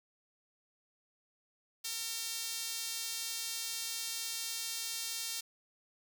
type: tone with high-pass filter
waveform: sawtooth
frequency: 455.8 Hz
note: A#4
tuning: 39 cents flat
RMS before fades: -39 dBFS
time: 1.84-5.41 s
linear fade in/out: 10 ms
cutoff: 4600 Hz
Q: 1
effects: none